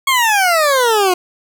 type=exponential sweep; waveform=20% pulse; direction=down; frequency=1108 to 353.1 Hz; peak=-6 dBFS; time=0.07-1.14 s; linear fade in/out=5 ms; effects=none